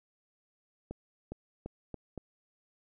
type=accelerating click train; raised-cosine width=2 ms; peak=-26 dBFS; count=5; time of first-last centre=0.91-2.177 s; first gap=410 ms; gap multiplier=0.83; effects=none